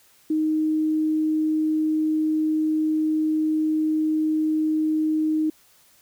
sine tone, 311.4 Hz, D#4, 2 cents sharp, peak -19 dBFS, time 0.3-5.5 s, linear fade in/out 5 ms, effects white hiss -57 dBFS RMS until 6.01 s

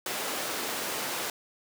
pink high-pass noise, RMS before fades -33 dBFS, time 0.06-1.3 s, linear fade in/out 2 ms, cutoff 340 Hz, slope 12 dB/octave, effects none

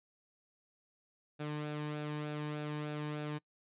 sawtooth tone with flanger, 150 Hz, D3, 37 cents sharp, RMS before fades -39 dBFS, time 1.39-3.39 s, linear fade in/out 20 ms, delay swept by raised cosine 0.97 to 1.5 ms, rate 3.3 Hz, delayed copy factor -0.5, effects noise-tail reverb RT60 0.1 s tail -24 dB re dry + resampled to 8000 Hz

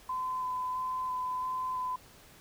sine tone with vibrato, 1016 Hz, B5, 49 cents sharp, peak -31 dBFS, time 0.09-1.96 s, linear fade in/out 5 ms, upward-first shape square, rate 1.5 Hz, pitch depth 10 cents each way, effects pink hiss -56 dBFS RMS until 2.4 s

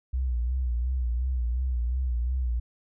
sine tone with vibrato, 61.74 Hz, B1, in tune, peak -24 dBFS, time 0.13-2.6 s, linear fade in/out 10 ms, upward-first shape sine, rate 2.8 Hz, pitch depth 87 cents each way, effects none

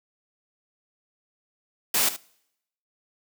white noise with echo, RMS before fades -22 dBFS, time 1.94-2.09 s, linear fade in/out 5 ms, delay 75 ms, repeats 1, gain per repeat -13 dB, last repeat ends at 2.165 s, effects noise-tail reverb RT60 0.8 s tail -25 dB re dry + high-pass 200 Hz 12 dB/octave

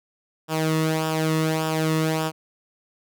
sawtooth tone with flanger, 158.4 Hz, D#3, 31 cents sharp, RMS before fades -23 dBFS, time 0.48-2.32 s, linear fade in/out 50 ms, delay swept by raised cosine 0.47 to 1.31 ms, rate 1.7 Hz, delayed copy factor -0.65, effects none

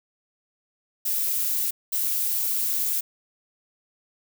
violet noise bursts at uneven times, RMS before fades -25 dBFS, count 2, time 1.05-1.71 / 1.92-3.01 s, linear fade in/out 10 ms, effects none

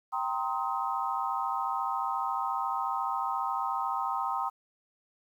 sine chord, C minor seventh, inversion second, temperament equal with one note detuned, 784 / 932.3 / 1046.5 / 1264.1 Hz, G5 / Bb5 / C6 / Eb6, 0 / 0 / 0 / +27 cents, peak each -34 dBFS, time 0.12-4.5 s, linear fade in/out 20 ms, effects 10-bit

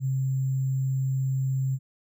sine tone with sample-and-hold, 133.2 Hz, C3, 31 cents sharp, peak -23 dBFS, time 0-1.79 s, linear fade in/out 50 ms, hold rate 7350 Hz, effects none

